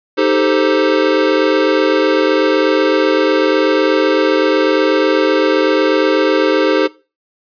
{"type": "chord", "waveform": "square", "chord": "A half-diminished seventh", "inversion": "second", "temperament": "equal", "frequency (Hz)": [311.1, 392, 440, 523.3], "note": ["Eb4", "G4", "A4", "C5"], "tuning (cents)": [0, 0, 0, 0], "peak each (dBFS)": -17, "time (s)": [0.17, 6.88], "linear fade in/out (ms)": 20, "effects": ["noise-tail reverb RT60 0.3 s tail -19 dB re dry", "resampled to 11025 Hz"]}